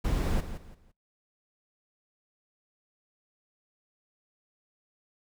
brown noise with echo, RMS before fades -27 dBFS, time 0.04-0.41 s, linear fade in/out 10 ms, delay 170 ms, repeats 3, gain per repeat -11 dB, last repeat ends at 0.92 s, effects noise-tail reverb RT60 0.2 s tail -24 dB re dry

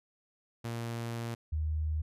sawtooth / sine tone pair in turn, 116.54 / 77.56 Hz, A#2 / D#2, 0 / -5 cents, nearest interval perfect fifth, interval 705 cents, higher first, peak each -31 / -29 dBFS, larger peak second, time 0.64-1.35 / 1.52-2.02 s, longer first, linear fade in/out 10 ms, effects resampled to 32000 Hz

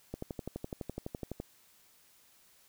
click train, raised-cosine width 2 ms, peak -24 dBFS, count 16, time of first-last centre 0.14-1.401 s, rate 11.9 Hz, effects white hiss -64 dBFS RMS until 2.68 s

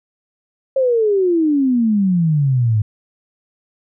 sine exponential sweep, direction down, 544 to 103.6 Hz, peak -12 dBFS, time 0.76-2.82 s, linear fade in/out 5 ms, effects none

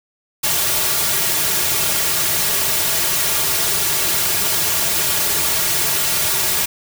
white noise with comb filter, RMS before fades -18 dBFS, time 0.43-6.66 s, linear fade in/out 10 ms, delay 3.9 ms, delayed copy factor -0.85, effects none

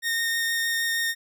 sawtooth tone with vibrato, 1841 Hz, A#6, 22 cents flat, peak -20 dBFS, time 0.02-1.15 s, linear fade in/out 50 ms, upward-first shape triangle, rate 6.4 Hz, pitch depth 9 cents each way, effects none

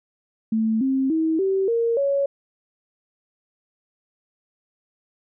sine tone with pitch steps, 221.4 / 266.3 / 320.4 / 385.5 / 463.7 / 557.9 Hz, A3 / C4 / E4 / G4 / A#4 / C#5, +11 / +31 / -49 / -29 / -9 / +11 cents, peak -18 dBFS, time 0.52-2.26 s, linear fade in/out 5 ms, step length 290 ms, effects none

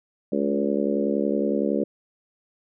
harmonic tone with a mistuned harmonic, 70.8 Hz, C#2, 37 cents sharp, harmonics 3 / 4 / 5 / 6 / 7 / 8, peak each -26 / -27 / -28 / -29 / -29 / -30 dBFS, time 0.32-1.84 s, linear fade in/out 5 ms, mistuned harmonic 3, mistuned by -18 cents, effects none

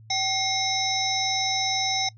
harmonic tone with a mistuned harmonic, 766 Hz, G5, 40 cents flat, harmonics 1 / 3 / 5 / 7 / 8, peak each -28 / -30 / -29 / -27 / -31 dBFS, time 0.1-2.09 s, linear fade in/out 5 ms, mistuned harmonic 3, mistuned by -120 cents, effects noise-tail reverb RT60 0.1 s tail -23 dB re dry + added 110 Hz sine -46 dBFS peak until 2.17 s

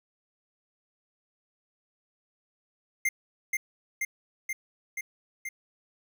square tone with echo, 2100 Hz, C7, 6 cents sharp, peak -24 dBFS, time 3.05-3.09 s, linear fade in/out 5 ms, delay 480 ms, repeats 5, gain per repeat -2 dB, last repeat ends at 5.49 s, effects none

